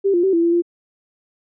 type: tone with pitch steps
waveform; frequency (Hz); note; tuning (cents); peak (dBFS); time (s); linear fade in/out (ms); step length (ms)
sine; 394 / 347.8 / 383.8 / 335.6 / 339.5 / 345.1; G4 / F4 / G4 / E4 / F4 / F4; +9 / -7 / -37 / +31 / -49 / -21; -13; 0.04-0.622; 20; 97
effects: none